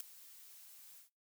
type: noise with ADSR envelope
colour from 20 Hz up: blue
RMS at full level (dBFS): -36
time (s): 0-1.1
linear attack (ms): 4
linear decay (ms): 4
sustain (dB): -21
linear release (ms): 120
effects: noise-tail reverb RT60 0.3 s tail -26 dB re dry